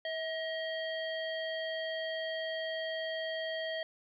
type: harmonic tone with a mistuned harmonic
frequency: 644 Hz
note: E5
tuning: 41 cents flat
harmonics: 1 / 3 / 5 / 7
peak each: -36 / -40 / -42 / -51 dBFS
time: 0.05-3.83 s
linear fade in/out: 2 ms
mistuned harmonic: 3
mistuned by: -32 cents
effects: 12-bit